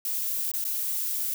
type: noise with dropouts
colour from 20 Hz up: violet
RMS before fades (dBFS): -29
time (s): 0.05-1.34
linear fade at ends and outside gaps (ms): 2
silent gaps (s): 0.516-0.537 / 0.642-0.65
effects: none